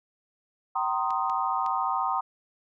sine chord, C minor seventh, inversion second, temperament equal with one note detuned, 769.2 / 932.3 / 1046.5 / 1244.5 Hz, G5 / Bb5 / C6 / Eb6, -33 / 0 / 0 / 0 cents, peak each -30 dBFS, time 0.75-2.21 s, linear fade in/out 10 ms
clicks, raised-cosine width 0.2 ms, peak -27 dBFS, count 3, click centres 1.106 / 1.298 / 1.663 s
effects none

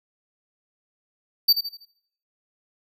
square tone with echo, 4614 Hz, D8, 31 cents flat, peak -13 dBFS, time 1.48-1.53 s, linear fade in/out 10 ms, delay 81 ms, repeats 4, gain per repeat -9 dB, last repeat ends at 1.854 s, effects noise-tail reverb RT60 0.6 s tail -18 dB re dry

